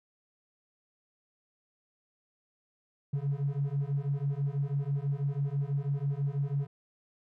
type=beating tone pair; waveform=triangle; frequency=137.8 / 143.9 Hz; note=C#3 / D3; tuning=-10 / -35 cents; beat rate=6.1 Hz; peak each=-28 dBFS; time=3.13-6.67 s; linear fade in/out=10 ms; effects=tanh soft clip ceiling -24 dBFS